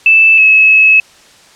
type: tone pair in turn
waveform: sine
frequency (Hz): 2637 / 2584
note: E7 / E7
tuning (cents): 0 / -35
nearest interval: unison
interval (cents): 35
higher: first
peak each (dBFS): -3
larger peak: neither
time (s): 0.06-0.38 / 0.38-1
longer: second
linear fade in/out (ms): 2
effects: white hiss -42 dBFS RMS until 1.55 s + low-pass 7000 Hz 12 dB/octave